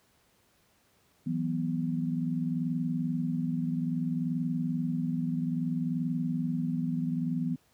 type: chord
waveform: sine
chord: E suspended second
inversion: none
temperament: just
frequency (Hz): 164.81 / 185.42 / 247.2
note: E3 / F#3 / B3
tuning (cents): 0 / +4 / +2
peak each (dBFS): -31 / -36 / -31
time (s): 1.26-7.56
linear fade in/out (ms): 10
effects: pink hiss -67 dBFS RMS until 7.73 s + high-pass 60 Hz 12 dB/octave